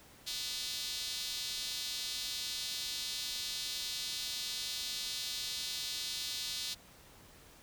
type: tone with high-pass filter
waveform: square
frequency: 135.1 Hz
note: C#3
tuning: 44 cents flat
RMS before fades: -39 dBFS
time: 0.26-6.75 s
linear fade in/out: 20 ms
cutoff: 4000 Hz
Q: 2.6
effects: pink hiss -58 dBFS RMS until 7.62 s